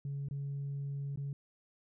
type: tone with dropouts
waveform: sine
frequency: 140.2 Hz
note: C#3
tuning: 20 cents sharp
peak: -34 dBFS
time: 0.05-1.33 s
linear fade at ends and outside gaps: 2 ms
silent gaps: 0.286-0.31 / 1.159-1.174 s
effects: tanh soft clip ceiling -33 dBFS